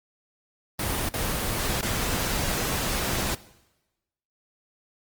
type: noise with dropouts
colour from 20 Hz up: pink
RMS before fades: -27 dBFS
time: 0.79-3.35 s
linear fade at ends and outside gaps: 5 ms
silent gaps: 1.091-1.137 / 1.813-1.826 s
effects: noise-tail reverb RT60 1.0 s tail -19 dB re dry + Opus 24 kbps